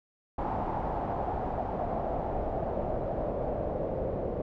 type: noise with low-pass filter sweep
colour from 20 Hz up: pink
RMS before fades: -32 dBFS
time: 0.38-4.42 s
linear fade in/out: 5 ms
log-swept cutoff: 850 to 550 Hz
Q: 3.7
effects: none

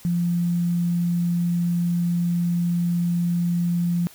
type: tone with quantisation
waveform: sine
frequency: 173.2 Hz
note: F3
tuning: 14 cents flat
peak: -19 dBFS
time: 0.05-4.07 s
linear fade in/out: 0 ms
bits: 8
effects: white hiss -48 dBFS RMS until 4.14 s

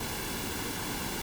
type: noise with comb filter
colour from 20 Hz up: pink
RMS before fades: -35 dBFS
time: 0-1.22 s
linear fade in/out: 5 ms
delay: 1.6 ms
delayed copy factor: -0.5
effects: none

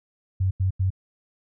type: tone bursts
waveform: sine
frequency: 94.5 Hz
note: F#2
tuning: 37 cents sharp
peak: -19 dBFS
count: 3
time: 0.4-0.904 s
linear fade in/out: 10 ms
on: 110 ms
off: 87 ms
effects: none

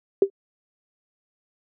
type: tone with exponential decay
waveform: sine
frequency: 393.5 Hz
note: G4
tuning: 7 cents sharp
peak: -8 dBFS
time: 0.22-0.3 s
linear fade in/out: 2 ms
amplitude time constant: 16 ms
effects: high-pass 200 Hz 12 dB/octave

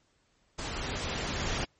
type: noise with level ramp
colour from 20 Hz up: pink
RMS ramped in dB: -36 to -31 dBFS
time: 0.58-1.65 s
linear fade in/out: 10 ms
effects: pink hiss -70 dBFS RMS until 1.79 s + MP3 32 kbps

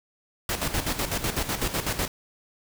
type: noise with tremolo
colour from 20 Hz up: pink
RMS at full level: -26 dBFS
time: 0.49-2.08 s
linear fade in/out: 2 ms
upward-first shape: square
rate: 8 Hz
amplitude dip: 65%
effects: none

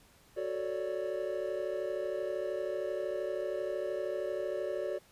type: chord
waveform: triangle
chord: D major seventh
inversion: first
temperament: equal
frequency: 370 / 440 / 554.4 / 587.3 Hz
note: F#4 / A4 / C#5 / D5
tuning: 0 / 0 / 0 / 0 cents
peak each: -36 / -38 / -37 / -35 dBFS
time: 0.36-4.99 s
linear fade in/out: 20 ms
effects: pink hiss -62 dBFS RMS until 5.11 s + resampled to 32000 Hz

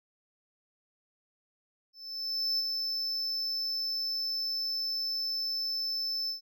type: tone with ADSR envelope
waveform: triangle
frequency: 5274 Hz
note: E8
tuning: in tune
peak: -25 dBFS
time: 1.93-6.41 s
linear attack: 660 ms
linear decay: 25 ms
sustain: -4 dB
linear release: 120 ms
effects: none

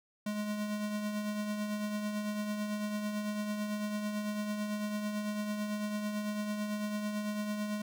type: tone with tremolo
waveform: square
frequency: 209.6 Hz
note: G#3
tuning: 16 cents sharp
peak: -32 dBFS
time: 0.26-7.82 s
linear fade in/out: 5 ms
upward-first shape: triangle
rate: 9 Hz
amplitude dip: 45%
effects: none

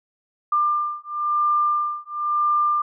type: beating tone pair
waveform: sine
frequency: 1194 / 1194.98 Hz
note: D6 / D6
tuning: +28 / +30 cents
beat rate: 0.98 Hz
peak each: -22 dBFS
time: 0.52-2.82 s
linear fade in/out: 5 ms
effects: none

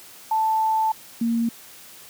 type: tone pair in turn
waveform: sine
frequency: 880 / 231.6 Hz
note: A5 / A#3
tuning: 0 / -11 cents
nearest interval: octave + major seventh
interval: 2311 cents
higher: first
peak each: -18 / -19 dBFS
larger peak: first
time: 0.31-0.92 / 1.21-1.49 s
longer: first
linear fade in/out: 5 ms
effects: white hiss -45 dBFS RMS until 2.09 s + high-pass 80 Hz 12 dB/octave

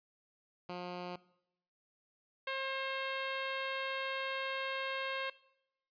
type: tone pair in turn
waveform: 10% pulse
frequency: 178.4 / 534.6 Hz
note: F3 / C5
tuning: +37 / +37 cents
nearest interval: octave + perfect fifth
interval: 1900 cents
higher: second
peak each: -32 / -27 dBFS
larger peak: second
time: 0.69-1.16 / 2.47-5.3 s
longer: second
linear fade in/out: 5 ms
effects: noise-tail reverb RT60 0.8 s tail -20 dB re dry + resampled to 11025 Hz

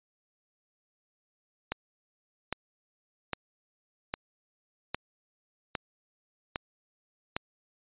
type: click train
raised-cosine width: 0.3 ms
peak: -14 dBFS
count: 8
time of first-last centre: 1.72-7.365 s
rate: 1.24 Hz
effects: resampled to 8000 Hz

